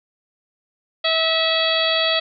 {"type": "harmonic tone with a mistuned harmonic", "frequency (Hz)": 648, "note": "E5", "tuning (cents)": -30, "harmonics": [1, 2, 3, 4, 5, 6, 7], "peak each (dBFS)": [-22, -27, -26, -27, -21, -25, -27], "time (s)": [1.04, 2.2], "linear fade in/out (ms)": 10, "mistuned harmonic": 5, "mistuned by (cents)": 51, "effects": []}